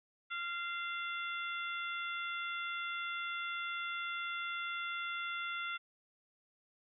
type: harmonic tone with a mistuned harmonic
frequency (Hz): 692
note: F5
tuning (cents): -16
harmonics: 2 / 3 / 4 / 5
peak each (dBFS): -39 / -43 / -46 / -46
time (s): 0.3-5.78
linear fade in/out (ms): 20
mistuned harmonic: 4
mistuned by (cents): -19
effects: none